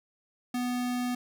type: tone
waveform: square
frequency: 246.9 Hz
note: B3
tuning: in tune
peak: -29 dBFS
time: 0.54-1.15 s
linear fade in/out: 5 ms
effects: none